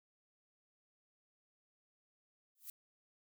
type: noise with exponential growth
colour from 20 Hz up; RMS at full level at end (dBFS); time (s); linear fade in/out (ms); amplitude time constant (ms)
violet; -43; 2.55-2.7; 2; 31
effects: none